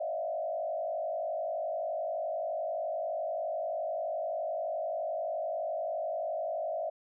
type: tone with frequency modulation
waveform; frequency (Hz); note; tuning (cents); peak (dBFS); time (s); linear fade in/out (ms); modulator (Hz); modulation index
sine; 647; E5; -32; -31; 0-6.9; 10; 51.6; 1.2
effects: none